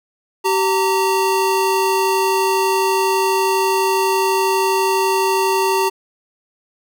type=tone pair together; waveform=square; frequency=385 / 915.7 Hz; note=G4 / A#5; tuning=-31 / -31 cents; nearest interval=octave + minor third; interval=1500 cents; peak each=-18 dBFS; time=0.44-5.9 s; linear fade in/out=20 ms; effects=none